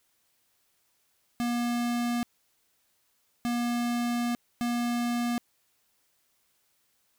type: tone bursts at uneven times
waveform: square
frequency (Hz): 239.2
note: A#3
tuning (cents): +45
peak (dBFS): -27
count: 3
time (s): 1.4-2.23 / 3.45-4.35 / 4.61-5.38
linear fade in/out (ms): 0
effects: white hiss -71 dBFS RMS until 7.18 s